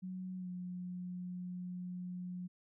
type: tone with pitch glide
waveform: sine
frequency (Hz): 185 to 180.05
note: F#3 to F#3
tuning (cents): 0 to -47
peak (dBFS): -40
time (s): 0.02-2.48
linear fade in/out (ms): 20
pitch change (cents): -47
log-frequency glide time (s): 0.37-0.49
effects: none